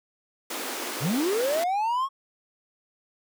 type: high-pass noise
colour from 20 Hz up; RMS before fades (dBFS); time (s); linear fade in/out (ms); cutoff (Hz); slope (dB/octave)
pink; -33; 0.5-1.64; 5; 250; 48
type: linear sweep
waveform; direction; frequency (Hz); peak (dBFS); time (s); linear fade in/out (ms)
triangle; up; 110 to 1108.7; -21; 1-2.09; 50
effects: none